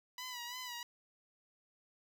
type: tone with vibrato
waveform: 10% pulse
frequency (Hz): 983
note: B5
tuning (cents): -8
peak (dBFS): -34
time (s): 0.18-0.83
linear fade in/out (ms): 2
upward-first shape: sine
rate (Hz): 3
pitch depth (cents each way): 59
effects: none